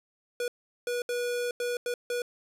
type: tone bursts at uneven times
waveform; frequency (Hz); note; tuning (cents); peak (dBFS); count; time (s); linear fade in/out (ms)
square; 485.5; B4; -30; -29; 6; 0.4-0.48 / 0.87-1.02 / 1.09-1.51 / 1.6-1.77 / 1.86-1.94 / 2.1-2.22; 2
effects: resampled to 32000 Hz